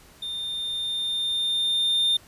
triangle tone with level ramp, 3620 Hz, A7, 48 cents sharp, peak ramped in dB -28 to -17 dBFS, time 0.22-2.17 s, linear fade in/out 5 ms, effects pink hiss -52 dBFS RMS until 2.27 s + resampled to 32000 Hz

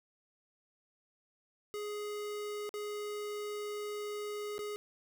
square tone with dropouts, 416.7 Hz, G#4, 6 cents sharp, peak -38 dBFS, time 1.74-4.76 s, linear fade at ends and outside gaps 0 ms, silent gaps 2.692-2.74 / 4.581-4.591 s, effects none

